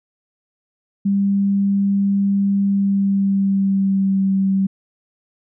sine tone with pitch glide, 198.5 to 193.3 Hz, G3 to G3, +22 to -24 cents, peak -14 dBFS, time 1.05-4.67 s, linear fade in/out 10 ms, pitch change -46 cents, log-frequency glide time 2.66-4.26 s, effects none

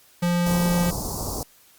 square tone, 174.61 Hz, F3, in tune, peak -20 dBFS, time 0.22-0.91 s, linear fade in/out 10 ms
pink band-stop noise, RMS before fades -29 dBFS, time 0.46-1.43 s, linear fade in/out 2 ms, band 1100 to 4700 Hz, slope 48 dB/octave
effects white hiss -55 dBFS RMS until 1.78 s + Opus 48 kbps

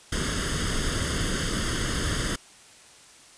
pink noise with comb filter, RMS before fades -27 dBFS, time 0.12-2.36 s, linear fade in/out 5 ms, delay 0.61 ms, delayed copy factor +0.75, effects white hiss -51 dBFS RMS until 3.37 s + resampled to 22050 Hz

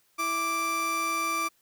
30% pulse tone pair together, 329.6 / 1174.7 Hz, E4 / D6, 0 / 0 cents, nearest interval octave + minor seventh, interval 2200 cents, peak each -35 / -24 dBFS, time 0.18-1.49 s, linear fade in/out 20 ms, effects white hiss -67 dBFS RMS until 1.61 s

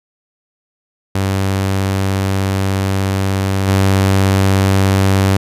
sawtooth tone with level steps, 96.7 Hz, G2, 23 cents flat, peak -10 / -6 dBFS, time 1.15-5.37 s, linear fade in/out 5 ms, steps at 3.67 s, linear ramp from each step 20 ms, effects resampled to 32000 Hz

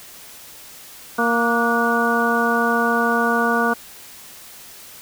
harmonic tone with a mistuned harmonic, 233.4 Hz, A#3, 2 cents sharp, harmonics 1 / 2 / 3 / 4 / 5 / 6, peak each -22 / -23 / -24 / -26 / -23 / -21 dBFS, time 1.18-3.74 s, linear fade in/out 10 ms, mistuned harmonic 6, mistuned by +70 cents, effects white hiss -41 dBFS RMS until 5.01 s

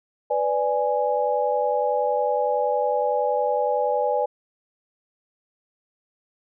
sine chord, G# diminished, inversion first, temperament equal with one note detuned, 496.5 / 587.3 / 830.6 Hz, B4 / D5 / G#5, +9 / 0 / 0 cents, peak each -24 dBFS, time 0.3-4.26 s, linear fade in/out 10 ms, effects none

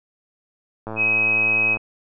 click train, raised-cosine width 1 ms, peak -17 dBFS, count 100, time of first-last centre 0.87-1.77 s, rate 110 Hz
sine tone, 2542 Hz, D#7, 36 cents sharp, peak -16 dBFS, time 0.96-1.78 s, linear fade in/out 50 ms
effects none

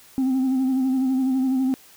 sine tone with vibrato, 261.6 Hz, C4, in tune, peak -16 dBFS, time 0.18-1.74 s, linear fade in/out 0 ms, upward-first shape sine, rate 12 Hz, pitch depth 40 cents each way, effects tanh soft clip ceiling -17 dBFS + white hiss -50 dBFS RMS until 1.96 s

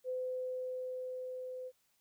sine tone with level ramp, 509 Hz, C5, 48 cents flat, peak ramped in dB -34 to -41 dBFS, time 0.04-1.72 s, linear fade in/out 50 ms, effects white hiss -75 dBFS RMS until 2 s

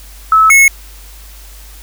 sine / square tone pair in turn, 1300 / 2186 Hz, E6 / C#7, -24 / -25 cents, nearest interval major sixth, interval 899 cents, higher second, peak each -4 dBFS, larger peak neither, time 0.32-0.5 / 0.5-0.68 s, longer neither, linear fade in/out 2 ms, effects added 50 Hz sine -33 dBFS peak until 1.82 s + white hiss -39 dBFS RMS until 1.82 s

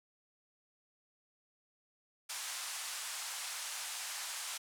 white band-pass noise, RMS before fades -42 dBFS, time 2.29-4.58 s, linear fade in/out 10 ms, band 750 to 10000 Hz, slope 24 dB/octave, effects none

